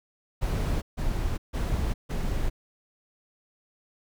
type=noise bursts; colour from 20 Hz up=brown; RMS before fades=-27 dBFS; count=4; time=0.41-2.5 s; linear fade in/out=20 ms; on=410 ms; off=150 ms; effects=none